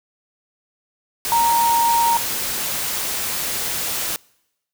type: tone in noise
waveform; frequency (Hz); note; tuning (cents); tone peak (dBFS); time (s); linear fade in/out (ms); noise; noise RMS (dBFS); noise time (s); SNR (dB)
sine; 932.3; A#5; 0; -14; 1.32-2.17; 0; white; -24; 1.25-4.16; +7
effects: noise-tail reverb RT60 0.9 s tail -26 dB re dry